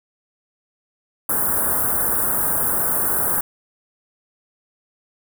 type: band-stop noise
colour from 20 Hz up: white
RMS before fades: -20 dBFS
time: 1.29-3.41 s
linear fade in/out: 5 ms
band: 1600 to 9100 Hz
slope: 48 dB/octave
effects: none